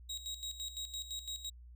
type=tone with tremolo; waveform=30% pulse; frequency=3810 Hz; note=A#7; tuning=37 cents sharp; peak=-36 dBFS; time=0.09-1.5 s; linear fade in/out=10 ms; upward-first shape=square; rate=5.9 Hz; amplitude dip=70%; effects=added 60 Hz sine -51 dBFS peak until 1.75 s